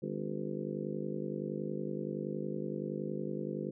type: harmonic tone with a mistuned harmonic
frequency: 50.7 Hz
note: G#1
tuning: 41 cents flat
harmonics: 3 / 4 / 5 / 6 / 7 / 8 / 9 / 10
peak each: -42 / -40 / -46 / -47 / -41 / -43 / -46 / -45 dBFS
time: 0.02-3.71 s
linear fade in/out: 10 ms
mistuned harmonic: 6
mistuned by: -83 cents
effects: none